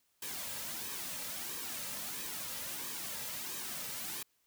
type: noise with flanger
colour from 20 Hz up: white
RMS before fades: -41 dBFS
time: 0.22-4.23 s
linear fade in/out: 5 ms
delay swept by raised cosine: 1.4 to 2.8 ms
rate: 1.5 Hz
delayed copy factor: -0.6
effects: white hiss -75 dBFS RMS until 4.46 s